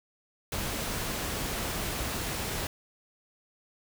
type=noise; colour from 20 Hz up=pink; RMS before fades=-33 dBFS; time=0.52-2.67 s; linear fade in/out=2 ms; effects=none